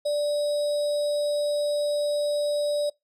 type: tone with sample-and-hold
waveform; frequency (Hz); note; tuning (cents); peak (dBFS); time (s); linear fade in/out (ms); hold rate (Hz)
sine; 587.3; D5; 0; -22; 0.05-2.9; 10; 4410
effects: noise-tail reverb RT60 0.2 s tail -25 dB re dry + low-pass 9000 Hz 12 dB/octave